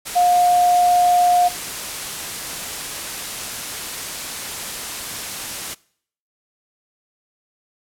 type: tone in noise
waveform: sine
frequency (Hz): 712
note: F5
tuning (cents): +33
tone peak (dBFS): -12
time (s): 0.15-1.49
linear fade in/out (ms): 20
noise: white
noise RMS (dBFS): -28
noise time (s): 0.05-5.75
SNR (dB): +13
effects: noise-tail reverb RT60 0.6 s tail -23 dB re dry + low-pass 12000 Hz 12 dB/octave